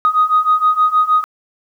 sine beating tone pair, 1244.5 / 1250.9 Hz, D#6 / D#6, 0 / +9 cents, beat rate 6.4 Hz, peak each -14 / -12 dBFS, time 0.05-1.24 s, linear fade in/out 0 ms, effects tanh soft clip ceiling -4 dBFS + 8-bit

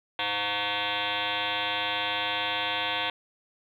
sine tone with frequency modulation, 2124 Hz, C7, 25 cents sharp, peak -26 dBFS, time 0.19-3.1 s, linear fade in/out 2 ms, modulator 201 Hz, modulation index 7.7, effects 10-bit

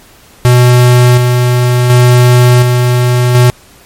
square tone with tremolo, 123.47 Hz, B2, in tune, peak -3 dBFS, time 0.45-3.5 s, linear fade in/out 0 ms, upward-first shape square, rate 0.69 Hz, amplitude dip 35%, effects pink hiss -40 dBFS RMS until 3.85 s + MP3 64 kbps

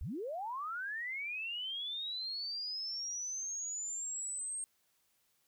sine linear sweep, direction up, 43.08 to 8540 Hz, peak -37 dBFS, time 0.01-4.64 s, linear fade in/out 0 ms, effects white hiss -75 dBFS RMS until 5.47 s

